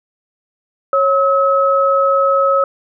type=tone pair together; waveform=sine; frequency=549 / 1286.3 Hz; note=C#5 / E6; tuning=-17 / -43 cents; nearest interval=octave + minor third; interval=1474 cents; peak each=-13 dBFS; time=0.93-2.64 s; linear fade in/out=2 ms; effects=none